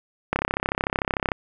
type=click train; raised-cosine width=0.5 ms; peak=-6 dBFS; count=34; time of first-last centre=0.33-1.318 s; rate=33.4 Hz; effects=none